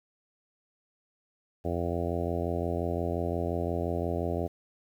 harmonic tone, 85.7 Hz, F2, 32 cents flat, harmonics 1 / 2 / 3 / 4 / 5 / 6 / 7 / 8 / 9, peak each -33 / -37 / -37 / -36 / -36 / -39 / -37 / -38 / -44 dBFS, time 1.64-4.48 s, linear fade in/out 20 ms, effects 10-bit

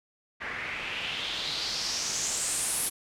white noise with low-pass filter sweep, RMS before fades -32 dBFS, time 0.4-2.9 s, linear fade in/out 20 ms, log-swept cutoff 1800 to 11000 Hz, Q 3.7, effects none

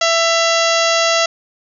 harmonic tone with a mistuned harmonic, 665 Hz, E5, 15 cents sharp, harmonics 1 / 2 / 3 / 4 / 5 / 6 / 7 / 8 / 9 / 10, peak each -16 / -19 / -21 / -22 / -23 / -24 / -24 / -25 / -26 / -26 dBFS, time 0.01-1.26 s, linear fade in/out 5 ms, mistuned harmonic 4, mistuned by +58 cents, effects none

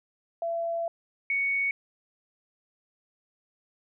sine tone pair in turn, 673 / 2226 Hz, E5 / C#7, +36 / +7 cents, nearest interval octave + major sixth, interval 2071 cents, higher second, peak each -27 / -24 dBFS, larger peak second, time 0.42-0.88 / 1.3-1.71 s, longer first, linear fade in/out 2 ms, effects none

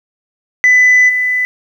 sine tone with level steps, 1999 Hz, B6, 20 cents sharp, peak -3 / -11 dBFS, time 0.64-1.45 s, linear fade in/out 0 ms, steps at 1.08 s, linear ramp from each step 20 ms, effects tanh soft clip ceiling -3 dBFS + 7-bit

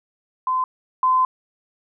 sine tone pair in turn, 1027 / 1027 Hz, C6 / C6, -33 / -33 cents, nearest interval unison, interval 0 cents, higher neither, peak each -18 / -14 dBFS, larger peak second, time 0.47-0.64 / 1.03-1.25 s, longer second, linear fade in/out 2 ms, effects none

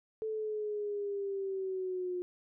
sine linear sweep, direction down, 440 to 356.6 Hz, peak -33 dBFS, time 0.22-2.22 s, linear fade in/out 0 ms, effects none

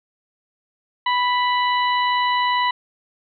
harmonic tone, 987.8 Hz, B5, in tune, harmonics 1 / 2 / 3 / 4, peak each -18 / -24 / -28 / -30 dBFS, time 1.06-2.71 s, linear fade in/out 5 ms, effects none

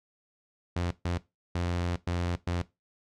sawtooth tone bursts at uneven times, 87.5 Hz, F2, 4 cents sharp, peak -24 dBFS, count 5, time 0.76-0.91 / 1.05-1.18 / 1.55-1.96 / 2.07-2.36 / 2.47-2.62 s, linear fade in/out 5 ms, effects noise-tail reverb RT60 0.2 s tail -17 dB re dry + low-pass 6000 Hz 12 dB/octave

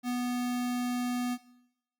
square tone, 246.1 Hz, B3, 6 cents flat, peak -30 dBFS, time 0.03-1.38 s, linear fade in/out 50 ms, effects noise-tail reverb RT60 0.8 s tail -17 dB re dry + Opus 48 kbps

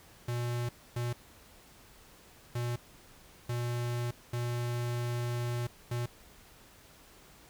square tone bursts at uneven times, 120.4 Hz, B2, 44 cents flat, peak -32 dBFS, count 6, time 0.28-0.69 / 0.96-1.13 / 2.55-2.76 / 3.49-4.11 / 4.33-5.67 / 5.91-6.06 s, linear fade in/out 5 ms, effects pink hiss -57 dBFS RMS until 7.49 s

